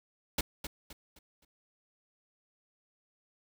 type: noise with echo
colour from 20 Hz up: pink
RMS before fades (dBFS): -30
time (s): 0.38-0.41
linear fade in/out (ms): 5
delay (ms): 260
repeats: 4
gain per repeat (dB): -9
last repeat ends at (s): 1.45
effects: none